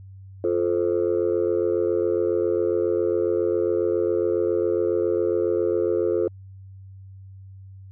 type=chord; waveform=sine; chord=F major; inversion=none; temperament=just; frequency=349.2 / 436.5 / 523.8 Hz; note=F4 / A4 / C5; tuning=0 / -14 / +2 cents; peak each=-22 / -22 / -25 dBFS; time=0.44-6.28 s; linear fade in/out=2 ms; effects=tanh soft clip ceiling -13 dBFS + added 96 Hz sine -40 dBFS peak until 7.91 s